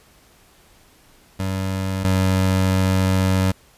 25% pulse tone pair in turn, 95.2 / 94.27 Hz, F#2 / F#2, +50 / +33 cents, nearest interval unison, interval 17 cents, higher first, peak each -18 / -12 dBFS, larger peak second, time 1.39-2.04 / 2.04-3.52 s, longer second, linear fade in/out 10 ms, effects pink hiss -53 dBFS RMS until 3.77 s + resampled to 32000 Hz

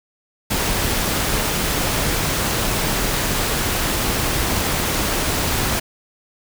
pink noise with amplitude modulation, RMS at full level -19 dBFS, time 0.5-5.8 s, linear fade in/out 10 ms, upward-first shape sine, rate 251 Hz, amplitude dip 30%, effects none

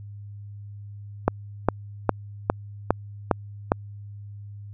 click train, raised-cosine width 1 ms, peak -3 dBFS, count 7, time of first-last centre 1.28-3.719 s, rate 2.46 Hz, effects added 102 Hz sine -37 dBFS peak until 4.73 s

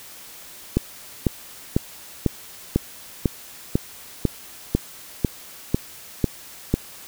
click train, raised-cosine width 3 ms, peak -4 dBFS, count 13, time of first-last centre 0.77-6.74 s, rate 2.01 Hz, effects white hiss -42 dBFS RMS until 7.07 s

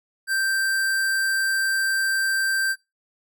square tone, 1568 Hz, G6, in tune, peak -21 dBFS, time 0.27-2.76 s, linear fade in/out 50 ms, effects noise-tail reverb RT60 0.2 s tail -20 dB re dry

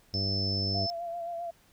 harmonic tone, 98 Hz, G2, in tune, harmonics 1 / 2 / 3 / 4 / 5 / 6 / 7, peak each -31 / -37 / -41 / -43 / -45 / -47 / -48 dBFS, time 0.13-0.87 s, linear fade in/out 20 ms
sine tone, 5274 Hz, E8, in tune, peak -30 dBFS, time 0.14-0.9 s, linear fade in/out 0 ms
sine tone with vibrato, 684 Hz, F5, 36 cents flat, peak -33 dBFS, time 0.74-1.51 s, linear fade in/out 10 ms, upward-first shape sine, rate 7.6 Hz, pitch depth 34 cents each way
effects pink hiss -63 dBFS RMS until 1.72 s

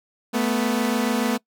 sawtooth tone pair together, 220 / 246.9 Hz, A3 / B3, 0 / 0 cents, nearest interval major second, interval 200 cents, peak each -19 dBFS, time 0.33-1.38 s, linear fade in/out 20 ms, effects noise-tail reverb RT60 0.1 s tail -23 dB re dry

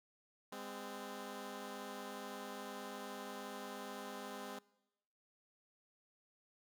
10% pulse tone pair together, 204.1 / 258 Hz, G#3 / C4, -30 / -24 cents, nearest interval major third, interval 406 cents, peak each -40 / -40 dBFS, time 0.52-4.59 s, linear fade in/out 5 ms, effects noise-tail reverb RT60 1.0 s tail -23 dB re dry

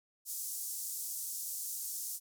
white band-pass noise, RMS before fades -40 dBFS, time 0.25-2.2 s, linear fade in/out 50 ms, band 6000 to 15000 Hz, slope 24 dB/octave, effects none

